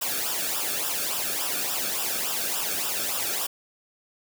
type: noise with flanger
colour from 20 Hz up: white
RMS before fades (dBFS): -28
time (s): 0.01-3.47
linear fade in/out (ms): 10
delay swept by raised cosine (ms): 0.46 to 1.03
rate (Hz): 3.5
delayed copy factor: -0.75
effects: none